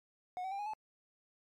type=tone with pitch steps; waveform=triangle; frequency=729 / 760.4 / 793.1 / 827.3 / 862.9 Hz; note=F#5 / F#5 / G5 / G#5 / A5; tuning=-26 / +47 / +20 / -7 / -34 cents; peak=-35 dBFS; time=0.37-0.735 s; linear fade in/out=0 ms; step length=73 ms; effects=MP3 96 kbps